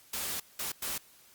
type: noise bursts at uneven times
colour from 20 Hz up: white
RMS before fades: -35 dBFS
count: 3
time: 0.13-0.4 / 0.59-0.72 / 0.82-0.98 s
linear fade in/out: 5 ms
effects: white hiss -59 dBFS RMS until 1.34 s + Opus 48 kbps